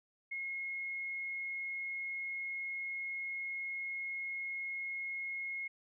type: tone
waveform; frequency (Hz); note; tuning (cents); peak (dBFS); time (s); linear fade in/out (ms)
sine; 2161; C#7; -45; -37; 0.31-5.68; 10
effects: none